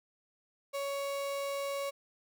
35% pulse tone, 558 Hz, C#5, 11 cents sharp, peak -32 dBFS, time 0.73-1.91 s, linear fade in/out 20 ms, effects none

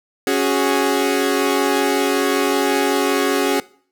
sawtooth chord, C# suspended fourth, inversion none, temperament equal, 277.2 / 370 / 415.3 Hz, C#4 / F#4 / G#4, 0 / 0 / 0 cents, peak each -16 dBFS, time 0.27-3.6 s, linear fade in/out 2 ms, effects noise-tail reverb RT60 0.5 s tail -21 dB re dry

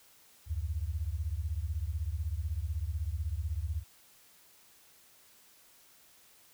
sine beating tone pair, 71.3 / 87.3 Hz, C#2 / F2, +49 / 0 cents, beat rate 16 Hz, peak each -34 / -35 dBFS, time 0.46-3.84 s, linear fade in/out 50 ms, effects white hiss -61 dBFS RMS until 6.53 s

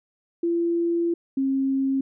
sine tone pair in turn, 340 / 269.2 Hz, F4 / C4, -46 / +49 cents, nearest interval major third, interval 405 cents, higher first, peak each -20 dBFS, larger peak neither, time 0.43-1.14 / 1.37-2.01 s, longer first, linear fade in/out 5 ms, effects none

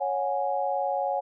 sine chord, C# suspended fourth, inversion none, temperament equal with one note detuned, 554.4 / 731.5 / 830.6 Hz, C#5 / F#5 / G#5, 0 / -20 / 0 cents, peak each -29 dBFS, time 0-1.21 s, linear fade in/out 20 ms, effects none

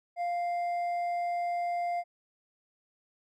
sine tone with hard clipping, 698.5 Hz, F5, in tune, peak -30 dBFS, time 0.16-2.04 s, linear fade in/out 50 ms, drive 4 dB, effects none

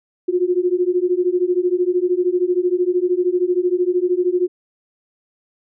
sine beating tone pair, 352.9 / 365.9 Hz, F4 / F#4, +18 / -19 cents, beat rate 13 Hz, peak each -18 dBFS, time 0.28-4.48 s, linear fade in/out 10 ms, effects none

